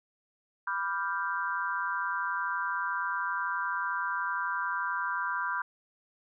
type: chord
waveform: sine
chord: G dominant seventh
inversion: first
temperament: equal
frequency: 987.8 / 1174.7 / 1396.9 / 1568 Hz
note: B5 / D6 / F6 / G6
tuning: 0 / 0 / 0 / 0 cents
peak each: -34 / -36 / -35 / -34 dBFS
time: 0.67-5.62 s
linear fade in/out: 5 ms
effects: none